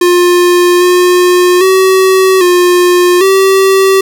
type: tone with pitch steps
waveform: square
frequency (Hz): 354.1 / 358.5 / 378.5 / 356.2 / 385.4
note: F4 / F4 / F#4 / F4 / G4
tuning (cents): +24 / +45 / +39 / +34 / -29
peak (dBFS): -5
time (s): 0.01-4.01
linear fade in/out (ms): 5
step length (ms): 800
effects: none